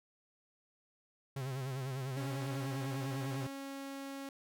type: tone with vibrato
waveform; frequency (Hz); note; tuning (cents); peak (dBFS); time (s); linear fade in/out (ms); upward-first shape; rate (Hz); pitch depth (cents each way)
45% pulse; 132.2; C3; +18; -37; 1.36-3.47; 5; sine; 10; 75
type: tone with pitch glide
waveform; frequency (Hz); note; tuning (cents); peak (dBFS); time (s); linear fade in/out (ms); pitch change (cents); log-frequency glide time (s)
sawtooth; 277.2 to 274.5; C#4 to C#4; 0 to -17; -38; 2.17-4.29; 2; -17; 2.54-2.71
effects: none